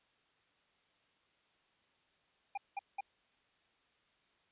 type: tone bursts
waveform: square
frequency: 800 Hz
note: G5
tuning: 35 cents sharp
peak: -37 dBFS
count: 3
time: 2.55-3.008 s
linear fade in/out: 5 ms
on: 26 ms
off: 190 ms
effects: white hiss -73 dBFS RMS until 4.51 s + resampled to 8000 Hz